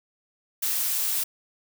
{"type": "noise", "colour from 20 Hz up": "blue", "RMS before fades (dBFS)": -26, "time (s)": [0.62, 1.24], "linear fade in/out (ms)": 10, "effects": []}